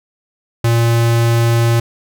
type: tone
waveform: square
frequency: 116.54 Hz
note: A#2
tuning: in tune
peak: -11 dBFS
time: 0.64-1.8 s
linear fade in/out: 5 ms
effects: none